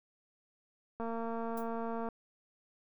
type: click train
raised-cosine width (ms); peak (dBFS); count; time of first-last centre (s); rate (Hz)
1; -26; 250; 1-2.087; 229
type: noise with exponential decay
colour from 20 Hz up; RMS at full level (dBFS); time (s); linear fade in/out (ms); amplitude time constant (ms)
violet; -43; 1.57-1.68; 5; 23
effects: none